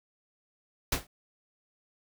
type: noise with exponential decay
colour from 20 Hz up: pink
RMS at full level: -22 dBFS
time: 0.92-1.07 s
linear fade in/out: 5 ms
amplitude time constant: 31 ms
effects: none